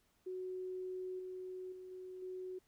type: tone with level steps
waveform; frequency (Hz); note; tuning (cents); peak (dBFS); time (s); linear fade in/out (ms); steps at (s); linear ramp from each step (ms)
sine; 370; F#4; 0; -40 / -43 / -48 / -46 / -42; 0.26-2.59; 10; 1.19 / 1.72 / 1.91 / 2.22; 5
effects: pink hiss -75 dBFS RMS until 2.67 s